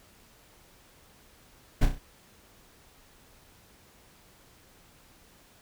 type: noise with echo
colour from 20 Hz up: brown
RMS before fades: -19 dBFS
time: 1.81-1.86 s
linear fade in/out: 10 ms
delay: 32 ms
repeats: 4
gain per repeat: -6 dB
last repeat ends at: 1.988 s
effects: pink hiss -58 dBFS RMS until 5.61 s